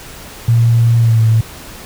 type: tone with pitch glide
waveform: sine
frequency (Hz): 116.54 to 111.92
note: A#2 to A2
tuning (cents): 0 to +30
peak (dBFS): -7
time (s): 0.48-1.41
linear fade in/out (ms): 5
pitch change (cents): -70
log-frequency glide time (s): 0.99-1.21
effects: pink hiss -33 dBFS RMS until 1.85 s